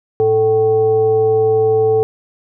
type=tone with frequency modulation; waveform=sine; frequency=440 Hz; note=A4; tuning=in tune; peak=-10 dBFS; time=0.2-2.03 s; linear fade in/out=0 ms; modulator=329 Hz; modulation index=0.47; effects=none